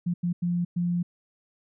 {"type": "tone bursts at uneven times", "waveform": "sine", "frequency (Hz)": 174.61, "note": "F3", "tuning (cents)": 0, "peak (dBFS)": -23, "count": 4, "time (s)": [[0.06, 0.14], [0.23, 0.33], [0.42, 0.65], [0.76, 1.03]], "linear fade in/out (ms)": 10, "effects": []}